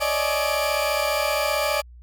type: tone cluster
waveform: 30% pulse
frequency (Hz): 561 / 596 / 635 / 846 / 2360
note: C#5 / D5 / D#5 / G#5 / D7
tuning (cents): +21 / +25 / +35 / +32 / +8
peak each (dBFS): -26 / -22 / -27 / -27 / -26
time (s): 0-1.82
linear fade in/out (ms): 20
effects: added 60 Hz sine -42 dBFS peak until 2.02 s